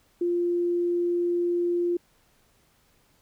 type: tone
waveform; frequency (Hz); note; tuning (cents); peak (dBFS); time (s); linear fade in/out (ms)
sine; 348.5; F4; -4; -22; 0.21-1.97; 5
effects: pink hiss -64 dBFS RMS until 3.21 s